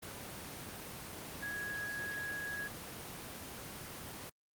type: tone in noise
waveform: sine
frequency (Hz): 1661.2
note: G#6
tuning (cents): 0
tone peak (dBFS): -38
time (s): 1.42-2.68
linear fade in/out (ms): 10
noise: pink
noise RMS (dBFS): -45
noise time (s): 0.02-4.3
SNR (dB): +4
effects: high-pass 80 Hz 12 dB/octave + Opus 24 kbps